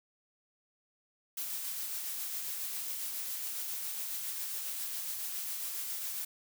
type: noise with tremolo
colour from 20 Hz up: blue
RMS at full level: -37 dBFS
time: 1.37-6.25 s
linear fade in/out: 5 ms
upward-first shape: sine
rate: 7.3 Hz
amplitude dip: 25%
effects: none